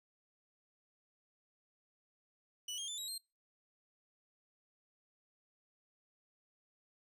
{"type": "tone with pitch steps", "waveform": "25% pulse", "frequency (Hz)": [2960, 3228, 3520, 3839, 4186], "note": ["F#7", "G#7", "A7", "B7", "C8"], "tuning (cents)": [0, -50, 0, -50, 0], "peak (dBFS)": -36, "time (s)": [2.68, 3.18], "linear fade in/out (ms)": 5, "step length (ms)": 100, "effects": ["noise-tail reverb RT60 0.3 s tail -26 dB re dry"]}